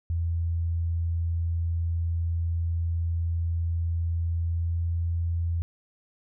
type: tone with pitch glide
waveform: sine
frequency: 83.9 to 84.48 Hz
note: E2 to E2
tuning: +31 to +43 cents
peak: -24 dBFS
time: 0.1-5.62 s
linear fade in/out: 0 ms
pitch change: +12 cents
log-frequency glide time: 4.43-4.85 s
effects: none